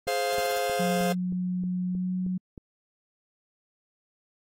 click train, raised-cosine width 3 ms, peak -29 dBFS, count 9, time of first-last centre 0.07-2.578 s, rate 3.19 Hz
45% pulse chord, F minor, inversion first, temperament just, 419.1 / 523.8 / 698.5 Hz, Ab4 / C5 / F5, +16 / +2 / 0 cents, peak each -32 / -29 / -29 dBFS, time 0.07-1.13 s, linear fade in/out 10 ms
white noise bursts, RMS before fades -40 dBFS, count 5, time 0.32-0.589 s, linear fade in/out 5 ms, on 33 ms, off 26 ms
sine tone with pitch glide, 181.4 to 183.72 Hz, F#3 to F#3, -34 to -12 cents, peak -26 dBFS, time 0.79-2.38 s, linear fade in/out 10 ms, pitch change +22 cents, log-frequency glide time 1.87-2.14 s
effects AAC 48 kbps

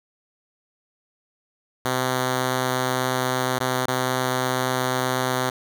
5% pulse tone with dropouts, 128.3 Hz, C3, 34 cents flat, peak -10 dBFS, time 1.85-5.5 s, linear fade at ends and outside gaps 5 ms, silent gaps 3.589-3.603 / 3.859-3.881 s, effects none

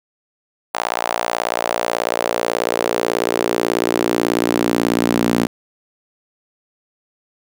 sawtooth tone with high-pass filter sweep, 58.27 Hz, A#1, in tune, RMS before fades -19 dBFS, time 0.74-5.47 s, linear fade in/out 5 ms, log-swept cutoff 790 to 240 Hz, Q 2.2, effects none

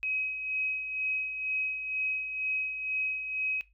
sine tone with tremolo, 2539 Hz, D#7, 34 cents sharp, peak -27 dBFS, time 0.03-3.61 s, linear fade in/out 0 ms, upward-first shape sine, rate 2.1 Hz, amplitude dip 55%, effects noise-tail reverb RT60 0.2 s tail -18 dB re dry + added 50 Hz sine -62 dBFS peak until 3.73 s

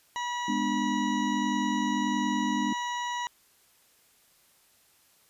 harmonic tone, 969 Hz, B5, 33 cents flat, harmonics 1 / 2 / 3 / 4 / 6 / 7, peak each -31 / -37 / -41 / -43 / -47 / -48 dBFS, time 0.16-3.27 s, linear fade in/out 0 ms
sine chord, G# diminished, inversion none, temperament just, 207.7 / 249.2 / 299 Hz, G#3 / B3 / D4, 0 / +16 / +31 cents, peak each -31 dBFS, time 0.48-2.73 s, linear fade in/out 5 ms
effects white hiss -63 dBFS RMS until 5.29 s + resampled to 32000 Hz

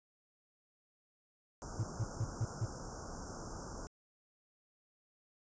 pink band-stop noise, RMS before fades -45 dBFS, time 1.62-3.87 s, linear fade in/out 0 ms, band 1500 to 5200 Hz, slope 96 dB/octave
triangle tone bursts, 111.4 Hz, A2, 22 cents sharp, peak -29 dBFS, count 5, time 1.79-2.655 s, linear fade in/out 5 ms, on 45 ms, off 160 ms
effects resampled to 16000 Hz

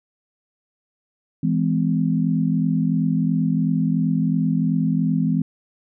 sine chord, E augmented, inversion none, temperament equal with one note detuned, 164.81 / 207.7 / 255.4 Hz, E3 / G#3 / B#3, 0 / 0 / -42 cents, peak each -20 / -23 / -22 dBFS, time 1.43-5.42 s, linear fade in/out 5 ms, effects none

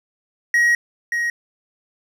triangle tone pair in turn, 1896 / 1887.8 Hz, A#6 / A#6, +29 / +21 cents, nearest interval unison, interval 8 cents, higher first, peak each -11 / -17 dBFS, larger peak first, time 0.54-0.75 / 1.12-1.3 s, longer first, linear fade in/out 2 ms, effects none

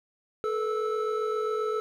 triangle tone cluster, 432.6 / 480.1 / 1311 Hz, A4 / B4 / E6, -29 / -49 / -10 cents, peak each -26 / -32 / -31 dBFS, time 0.44-1.8 s, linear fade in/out 0 ms, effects none

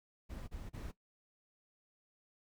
brown noise bursts, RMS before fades -45 dBFS, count 3, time 0.29-0.92 s, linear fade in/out 20 ms, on 190 ms, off 30 ms, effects noise-tail reverb RT60 0.1 s tail -17 dB re dry

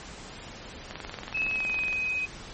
click train, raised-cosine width 0.3 ms, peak -20 dBFS, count 23, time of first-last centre 0.91-1.929 s, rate 21.6 Hz
sine tone with pitch glide, 2582 to 2519 Hz, E7 to D#7, -37 to +21 cents, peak -26 dBFS, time 1.34-2.26 s, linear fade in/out 10 ms, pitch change -42 cents, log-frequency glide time 1.48-1.69 s
effects pink hiss -43 dBFS RMS until 2.53 s + MP3 32 kbps

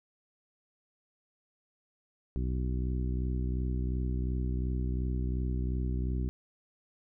harmonic tone, 62.8 Hz, B1, 30 cents sharp, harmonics 1 / 2 / 3 / 4 / 5 / 6, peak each -30 / -36 / -40 / -42 / -44 / -46 dBFS, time 2.36-6.29 s, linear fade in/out 0 ms, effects none

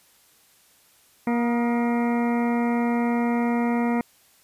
harmonic tone with a mistuned harmonic, 237 Hz, A#3, 29 cents sharp, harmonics 1 / 2 / 3 / 4 / 5 / 6 / 8 / 9 / 10, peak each -21 / -30 / -31 / -32 / -39 / -41 / -38 / -39 / -43 dBFS, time 1.27-4.01 s, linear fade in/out 2 ms, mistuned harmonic 5, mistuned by +75 cents, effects white hiss -58 dBFS RMS until 4.43 s + resampled to 32000 Hz

